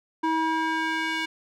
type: tone with band-pass filter sweep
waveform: square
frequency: 321.2 Hz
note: E4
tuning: 45 cents flat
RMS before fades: -26 dBFS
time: 0.23-1.26 s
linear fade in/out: 10 ms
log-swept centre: 850 to 2400 Hz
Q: 1.4
effects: none